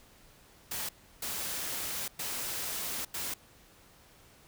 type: noise bursts at uneven times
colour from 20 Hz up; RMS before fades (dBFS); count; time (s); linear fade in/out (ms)
white; -36; 4; 0.71-0.89 / 1.22-2.08 / 2.19-3.05 / 3.14-3.34; 5
effects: pink hiss -59 dBFS RMS until 4.47 s